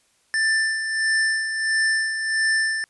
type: tone with tremolo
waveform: square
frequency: 1773 Hz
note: A6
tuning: 13 cents sharp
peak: -18 dBFS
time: 0.34-2.84 s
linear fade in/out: 0 ms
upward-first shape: sine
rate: 1.5 Hz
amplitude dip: 55%
effects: white hiss -63 dBFS RMS until 2.89 s + resampled to 24000 Hz

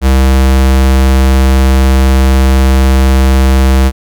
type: tone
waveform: square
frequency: 66 Hz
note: C2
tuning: 16 cents sharp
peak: -5 dBFS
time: 0.01-3.92 s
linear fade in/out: 50 ms
effects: none

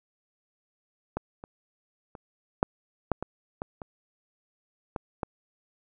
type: clicks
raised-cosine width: 1 ms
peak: -15 / -27 / -28 / -7 / -9 / -18 / -18 / -24 / -17 / -15 dBFS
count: 10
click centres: 1.17 / 1.439 / 2.152 / 2.629 / 3.117 / 3.226 / 3.619 / 3.818 / 4.962 / 5.232 s
effects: none

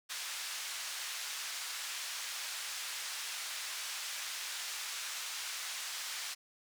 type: band-pass noise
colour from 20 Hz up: white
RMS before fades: -41 dBFS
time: 0.09-6.35 s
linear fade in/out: 20 ms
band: 1200 to 6800 Hz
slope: 12 dB/octave
effects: none

